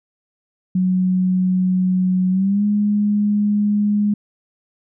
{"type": "tone with pitch glide", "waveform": "sine", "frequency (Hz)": [184.5, 207.1], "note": ["F#3", "G#3"], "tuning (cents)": [-5, -5], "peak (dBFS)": -14, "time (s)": [0.75, 4.14], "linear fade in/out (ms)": 5, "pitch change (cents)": 200, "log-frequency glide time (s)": [2.3, 2.64], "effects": []}